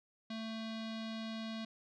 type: tone with low-pass filter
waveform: square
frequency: 222.6 Hz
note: A3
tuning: 20 cents sharp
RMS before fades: -42 dBFS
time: 0.3-1.65 s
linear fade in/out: 5 ms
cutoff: 4000 Hz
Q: 3.5
effects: none